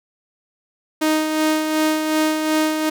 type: tone with tremolo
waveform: sawtooth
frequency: 311.1 Hz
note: D#4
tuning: in tune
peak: -11 dBFS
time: 1.01-2.9 s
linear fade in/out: 10 ms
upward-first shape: sine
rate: 2.7 Hz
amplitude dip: 45%
effects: none